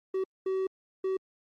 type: tone bursts at uneven times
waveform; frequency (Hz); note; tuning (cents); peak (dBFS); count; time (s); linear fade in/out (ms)
triangle; 380; F#4; +46; -25; 3; 0.14-0.24 / 0.46-0.67 / 1.04-1.17; 5
effects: Opus 24 kbps